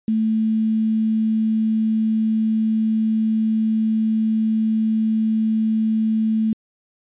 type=tone with quantisation; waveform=sine; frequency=220 Hz; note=A3; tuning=in tune; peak=-16 dBFS; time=0.08-6.53 s; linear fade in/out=2 ms; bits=7; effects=resampled to 8000 Hz